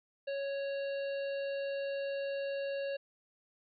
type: harmonic tone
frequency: 554.4 Hz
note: C#5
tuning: in tune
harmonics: 1 / 3 / 5 / 7 / 8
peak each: -34 / -47 / -48 / -55 / -55 dBFS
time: 0.27-2.97 s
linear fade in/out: 10 ms
effects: none